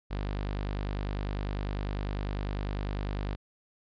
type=tone; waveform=sawtooth; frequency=50 Hz; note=G1; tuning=35 cents sharp; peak=-27 dBFS; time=0.1-3.36 s; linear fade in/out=20 ms; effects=resampled to 11025 Hz